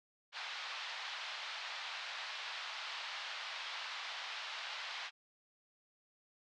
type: band-pass noise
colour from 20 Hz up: white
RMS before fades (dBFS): -44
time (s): 0.32-5.11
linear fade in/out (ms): 50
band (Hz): 750 to 4200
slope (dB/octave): 24
effects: low-pass 7000 Hz 12 dB/octave